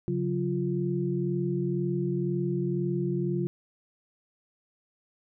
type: tone cluster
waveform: sine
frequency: 139.3 / 181.3 / 349.3 Hz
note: C#3 / F#3 / F4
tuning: +9 / -35 / 0 cents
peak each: -30 dBFS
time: 0.08-3.47 s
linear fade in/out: 0 ms
effects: none